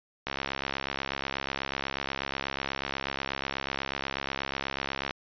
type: click train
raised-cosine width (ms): 0.3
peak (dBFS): -14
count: 331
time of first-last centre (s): 0.27-5.109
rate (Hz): 68.2
effects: resampled to 11025 Hz